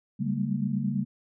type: tone cluster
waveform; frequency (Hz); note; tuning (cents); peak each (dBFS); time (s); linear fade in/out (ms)
sine; 140 / 193.4 / 202.2 / 229.5; C#3 / G3 / G#3 / A#3; +18 / -23 / -46 / -27; -31; 0.19-1.05; 20
effects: none